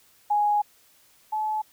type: tone pair in turn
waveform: sine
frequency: 830.6 / 860.7 Hz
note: G#5 / A5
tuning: 0 / -38 cents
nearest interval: minor second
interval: 62 cents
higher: second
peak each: -19 / -24 dBFS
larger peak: first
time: 0.3-0.62 / 1.32-1.62 s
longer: first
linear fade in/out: 10 ms
effects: white hiss -59 dBFS RMS until 1.72 s